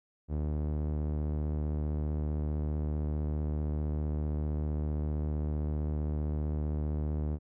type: tone with low-pass filter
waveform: sawtooth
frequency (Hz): 75.4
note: D2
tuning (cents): +46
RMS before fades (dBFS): -32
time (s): 0.28-7.39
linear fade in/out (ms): 50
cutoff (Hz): 520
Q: 0.56
effects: none